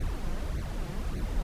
brown noise with flanger, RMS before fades -31 dBFS, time 0-1.43 s, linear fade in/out 10 ms, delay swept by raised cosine 0.47 to 5.77 ms, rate 1.7 Hz, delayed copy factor +0.8, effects resampled to 32000 Hz

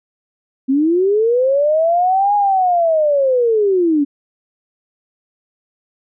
sine linear two-way sweep, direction up then down, 257.2 to 830 to 276.3 Hz, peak -11 dBFS, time 0.68-4.05 s, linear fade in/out 20 ms, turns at 2.35 s, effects none

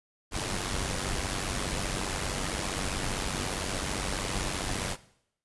pink noise with amplitude modulation, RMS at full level -29 dBFS, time 0.31-4.97 s, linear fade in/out 50 ms, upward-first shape sine, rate 95.2 Hz, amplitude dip 65%, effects noise-tail reverb RT60 0.7 s tail -18 dB re dry + resampled to 24000 Hz

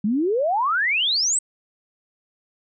sine exponential sweep, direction up, 196 to 8372 Hz, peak -18 dBFS, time 0.04-1.39 s, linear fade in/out 5 ms, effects none

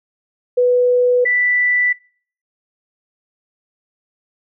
sine tone pair in turn, 493.9 / 1975.6 Hz, B4 / B6, 0 / 0 cents, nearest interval 2 octaves, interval 2400 cents, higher second, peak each -10 / -13 dBFS, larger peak first, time 0.57-1.25 / 1.25-1.93 s, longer neither, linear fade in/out 10 ms, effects noise-tail reverb RT60 0.5 s tail -23 dB re dry

